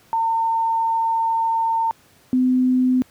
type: tone pair in turn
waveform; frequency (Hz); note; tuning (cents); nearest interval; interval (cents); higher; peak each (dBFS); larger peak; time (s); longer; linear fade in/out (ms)
sine; 907 / 254.5; A#5 / C4; -48 / -48; octave + minor seventh; 2200; first; -17 / -14; second; 0.13-1.91 / 2.33-3.02; first; 0
effects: pink hiss -54 dBFS RMS until 3.1 s + high-pass 80 Hz 12 dB/octave